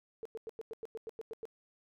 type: tone bursts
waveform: sine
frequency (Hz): 446.8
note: A4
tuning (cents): +27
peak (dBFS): -39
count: 11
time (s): 0.23-1.454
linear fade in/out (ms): 0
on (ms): 24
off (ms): 96
effects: none